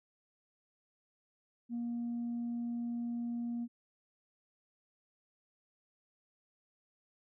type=tone; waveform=sine; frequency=236.9 Hz; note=A#3; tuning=28 cents sharp; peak=-33 dBFS; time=1.69-3.68 s; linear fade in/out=50 ms; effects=tanh soft clip ceiling -32 dBFS